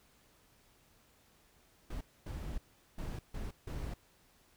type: noise bursts at uneven times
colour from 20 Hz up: brown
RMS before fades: -40 dBFS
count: 5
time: 1.9-2.01 / 2.26-2.58 / 2.98-3.19 / 3.34-3.51 / 3.67-3.94 s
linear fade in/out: 5 ms
effects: pink hiss -67 dBFS RMS until 4.56 s